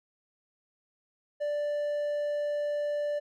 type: tone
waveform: triangle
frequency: 587.3 Hz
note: D5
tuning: in tune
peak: -26 dBFS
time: 1.4-3.2 s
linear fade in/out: 20 ms
effects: none